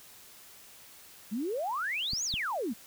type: exponential two-way sweep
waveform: sine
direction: up then down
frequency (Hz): 196 to 7040 to 196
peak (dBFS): -30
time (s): 1.31-2.74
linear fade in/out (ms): 20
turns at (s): 2.24
type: clicks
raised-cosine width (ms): 5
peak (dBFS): -26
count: 2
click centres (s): 2.134 / 2.34
effects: white hiss -53 dBFS RMS until 2.86 s